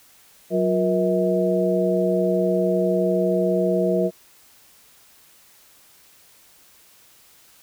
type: tone cluster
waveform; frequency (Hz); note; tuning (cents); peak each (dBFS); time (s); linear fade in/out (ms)
sine; 184.5 / 357.4 / 476.9 / 641; F#3 / F4 / A#4 / E5; -5 / +40 / +39 / -49; -23; 0.5-4.11; 50
effects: white hiss -53 dBFS RMS until 7.62 s